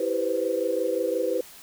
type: chord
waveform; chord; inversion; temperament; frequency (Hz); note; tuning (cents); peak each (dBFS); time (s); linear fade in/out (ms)
sine; C major seventh; first; equal with one note detuned; 329.6 / 392 / 493.9 / 519.6; E4 / G4 / B4 / C5; 0 / 0 / 0 / -12; -31 / -30 / -26 / -29; 0-1.41; 5
effects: white hiss -47 dBFS RMS until 1.62 s